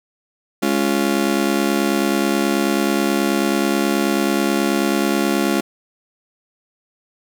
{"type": "chord", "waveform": "35% pulse", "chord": "Db major", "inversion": "second", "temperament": "just", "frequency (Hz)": [207.9, 277.2, 346.5], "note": ["Ab3", "Db4", "F4"], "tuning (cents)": [2, 0, -14], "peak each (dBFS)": -19, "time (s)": [0.62, 5.61], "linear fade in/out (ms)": 10, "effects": []}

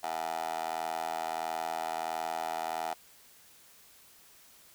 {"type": "tone with high-pass filter", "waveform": "15% pulse", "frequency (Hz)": 81.5, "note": "E2", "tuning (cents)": -19, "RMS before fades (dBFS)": -35, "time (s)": [0.03, 2.94], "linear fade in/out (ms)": 10, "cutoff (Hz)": 710, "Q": 4.5, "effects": ["white hiss -58 dBFS RMS until 4.74 s"]}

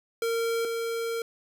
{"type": "tone pair in turn", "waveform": "square", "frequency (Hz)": [460, 460], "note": ["A#4", "A#4"], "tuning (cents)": [-23, -23], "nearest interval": "unison", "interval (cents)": 0, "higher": "neither", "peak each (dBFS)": [-26, -29], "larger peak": "first", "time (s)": [[0.22, 0.65], [0.65, 1.22]], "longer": "second", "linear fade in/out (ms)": 2, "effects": []}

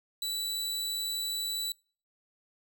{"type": "tone", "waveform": "sawtooth", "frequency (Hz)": 3951, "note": "B7", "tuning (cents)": 0, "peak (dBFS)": -28, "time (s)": [0.22, 1.72], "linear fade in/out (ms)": 2, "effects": ["noise-tail reverb RT60 0.4 s tail -25 dB re dry"]}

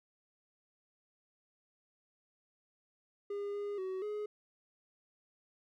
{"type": "tone with pitch steps", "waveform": "triangle", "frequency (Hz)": [405.7, 408.7, 376.3, 419.6], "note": ["G#4", "G#4", "F#4", "G#4"], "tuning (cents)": [-41, -28, 29, 18], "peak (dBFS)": -34, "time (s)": [3.3, 4.26], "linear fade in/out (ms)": 5, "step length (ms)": 240, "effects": []}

